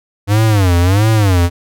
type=tone with vibrato; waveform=square; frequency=98 Hz; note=G2; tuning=in tune; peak=-9 dBFS; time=0.27-1.5 s; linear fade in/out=50 ms; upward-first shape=sine; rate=1.5 Hz; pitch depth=220 cents each way; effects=none